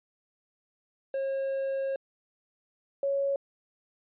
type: tone pair in turn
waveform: triangle / sine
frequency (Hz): 541 / 554.9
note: C#5 / C#5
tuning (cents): -42 / +2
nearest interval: unison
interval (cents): 44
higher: second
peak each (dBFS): -26 / -25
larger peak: second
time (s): 1.14-1.96 / 3.03-3.36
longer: first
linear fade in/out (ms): 2
effects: resampled to 8000 Hz